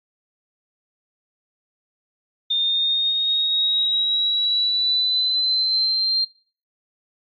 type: exponential sweep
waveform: sine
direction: up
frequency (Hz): 3624 to 4186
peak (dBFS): -17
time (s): 2.5-6.25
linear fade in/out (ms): 10
effects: noise-tail reverb RT60 0.4 s tail -20 dB re dry + MP3 32 kbps